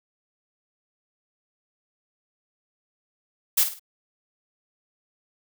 blue noise with echo, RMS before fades -19 dBFS, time 3.57-3.64 s, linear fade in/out 10 ms, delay 52 ms, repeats 3, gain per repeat -9 dB, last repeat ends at 3.796 s, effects none

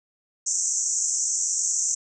pink band-pass noise, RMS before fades -25 dBFS, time 0.46-1.95 s, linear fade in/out 10 ms, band 5900 to 7800 Hz, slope 96 dB/octave, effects none

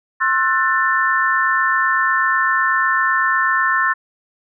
sine chord, F# half-diminished seventh, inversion second, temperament just, 1065.6 / 1332 / 1480 / 1776 Hz, C6 / E6 / F#6 / A6, +31 / +18 / 0 / +16 cents, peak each -19 / -21 / -23 / -17 dBFS, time 0.2-3.94 s, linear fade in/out 20 ms, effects none

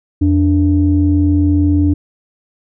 sine tone pair together, 85.84 / 292.1 Hz, F2 / D4, -29 / -9 cents, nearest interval octave + major sixth, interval 2120 cents, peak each -11 dBFS, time 0.21-1.94 s, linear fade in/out 10 ms, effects tanh soft clip ceiling -2 dBFS

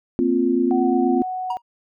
sine chord, Bb suspended second, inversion none, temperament equal, 233.1 / 261.6 / 349.2 Hz, Bb3 / C4 / F4, 0 / 0 / 0 cents, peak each -23 / -19 / -20 dBFS, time 0.19-1.22 s, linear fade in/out 0 ms
sine tone with pitch glide, 749 to 741.3 Hz, F#5 to F#5, +21 to +3 cents, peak -24 dBFS, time 0.71-1.57 s, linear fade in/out 0 ms, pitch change -18 cents, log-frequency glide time 0.82-0.88 s
triangle tone with exponential decay, 950 Hz, A#5, 33 cents sharp, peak -18 dBFS, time 1.5-1.62 s, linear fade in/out 5 ms, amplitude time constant 24 ms
effects none

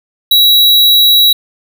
square tone, 3884 Hz, B7, 30 cents flat, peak -5 dBFS, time 0.31-1.33 s, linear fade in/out 5 ms, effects none

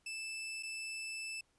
sawtooth tone with dropouts, 2637 Hz, E7, in tune, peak -37 dBFS, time 0.06-1.41 s, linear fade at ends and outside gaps 5 ms, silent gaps 0.627-0.632 s, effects pink hiss -75 dBFS RMS until 1.58 s + resampled to 24000 Hz

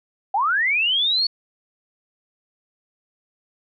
sine linear sweep, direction up, 740 to 4462 Hz, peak -17 dBFS, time 0.34-1.27 s, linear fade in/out 5 ms, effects none

